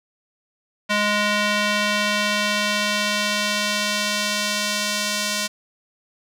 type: tone with band-pass filter sweep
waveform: square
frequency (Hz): 208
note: G#3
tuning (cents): +3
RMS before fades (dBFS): -22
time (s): 0.89-5.48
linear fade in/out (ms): 20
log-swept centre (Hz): 2300 to 5500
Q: 0.79
effects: none